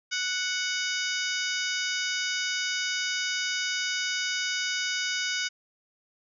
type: harmonic tone with a mistuned harmonic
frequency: 740 Hz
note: F#5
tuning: in tune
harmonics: 2 / 3 / 4 / 5 / 6 / 7 / 8 / 9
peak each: -32 / -34 / -35 / -36 / -37 / -37 / -38 / -39 dBFS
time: 0.11-5.49 s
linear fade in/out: 20 ms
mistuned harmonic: 6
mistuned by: +110 cents
effects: none